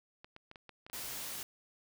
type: clicks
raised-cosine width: 0.3 ms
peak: -34 dBFS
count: 10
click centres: 0.245 / 0.364 / 0.514 / 0.558 / 0.693 / 0.865 / 0.899 / 0.989 / 1.066 / 1.132 s
type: noise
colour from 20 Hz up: white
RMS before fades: -42 dBFS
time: 0.93-1.43 s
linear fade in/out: 2 ms
effects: none